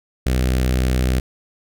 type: tone with notch filter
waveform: sawtooth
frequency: 63.4 Hz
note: B1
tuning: 46 cents sharp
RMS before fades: -18 dBFS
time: 0.26-1.2 s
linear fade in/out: 5 ms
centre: 960 Hz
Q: 1.3
effects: none